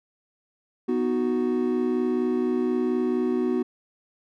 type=chord; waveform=triangle; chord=B major; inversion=none; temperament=equal; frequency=246.9 / 311.1 / 370 Hz; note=B3 / D#4 / F#4; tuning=0 / 0 / 0 cents; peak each=-23 / -28 / -23 dBFS; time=0.88-3.63 s; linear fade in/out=10 ms; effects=none